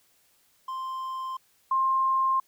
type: tone pair in turn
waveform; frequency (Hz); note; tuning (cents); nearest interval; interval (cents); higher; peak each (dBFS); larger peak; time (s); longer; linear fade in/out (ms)
triangle / sine; 1046.5 / 1058.7; C6 / C6; 0 / +20; unison; 20; second; -29 / -21; second; 0.68-1.37 / 1.71-2.4; neither; 5
effects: white hiss -65 dBFS RMS until 2.47 s